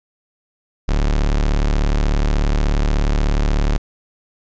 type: tone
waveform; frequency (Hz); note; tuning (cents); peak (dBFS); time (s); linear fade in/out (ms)
40% pulse; 36.57; D1; -7; -13; 0.88-3.78; 10
effects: resampled to 16000 Hz + 9-bit